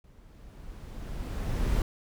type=noise with level ramp; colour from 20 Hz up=brown; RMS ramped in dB=-55 to -25 dBFS; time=0.04-1.82 s; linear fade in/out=2 ms; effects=none